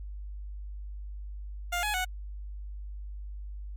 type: tone with pitch steps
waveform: 15% pulse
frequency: 703 / 841 / 738 Hz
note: F5 / G#5 / F#5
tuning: +11 / +22 / -5 cents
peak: -22 dBFS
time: 1.72-2.05 s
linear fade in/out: 10 ms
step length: 110 ms
effects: added 50 Hz sine -37 dBFS peak until 3.76 s + Opus 48 kbps